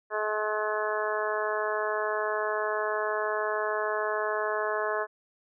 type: harmonic tone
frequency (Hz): 213.3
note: G#3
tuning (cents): +46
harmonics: 2 / 3 / 4 / 5 / 6 / 7 / 8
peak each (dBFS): -32 / -32 / -38 / -33 / -38 / -37 / -35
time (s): 0.1-5.07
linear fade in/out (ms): 50
effects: none